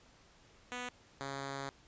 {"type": "tone pair in turn", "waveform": "5% pulse", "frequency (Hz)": [246.9, 137.61], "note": ["B3", "C#3"], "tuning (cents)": [0, -12], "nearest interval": "minor seventh", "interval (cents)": 1012, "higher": "first", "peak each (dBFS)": -28, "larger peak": "neither", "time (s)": [[0.72, 0.89], [1.21, 1.69]], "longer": "second", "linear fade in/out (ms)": 0, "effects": ["pink hiss -63 dBFS RMS until 1.87 s", "resampled to 16000 Hz"]}